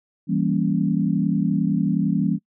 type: chord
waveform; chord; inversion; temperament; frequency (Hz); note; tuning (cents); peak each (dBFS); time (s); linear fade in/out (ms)
sine; E diminished seventh; none; equal; 164.81 / 196 / 233.1 / 277.2; E3 / G3 / Bb3 / Db4; 0 / 0 / 0 / 0; -23 / -22 / -25 / -25; 0.27-2.39; 50
effects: noise-tail reverb RT60 0.1 s tail -23 dB re dry